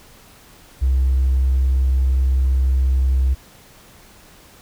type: tone with hard clipping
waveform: sine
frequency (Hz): 65.41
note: C2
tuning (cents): 0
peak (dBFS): -14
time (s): 0.81-3.35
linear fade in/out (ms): 20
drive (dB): 1
effects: pink hiss -47 dBFS RMS until 4.61 s